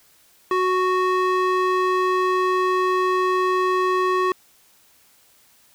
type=tone with band-pass filter; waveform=square; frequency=369.5 Hz; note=F#4; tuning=2 cents flat; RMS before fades=-20 dBFS; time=0.51-4.32 s; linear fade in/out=2 ms; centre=1000 Hz; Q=1.2; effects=white hiss -56 dBFS RMS until 5.74 s